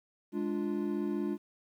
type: chord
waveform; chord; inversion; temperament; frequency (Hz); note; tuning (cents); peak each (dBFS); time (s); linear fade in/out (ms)
triangle; D diminished; second; equal; 207.7 / 293.7 / 349.2; Ab3 / D4 / F4; 0 / 0 / 0; -33 / -33 / -33; 0.32-1.38; 50
effects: 11-bit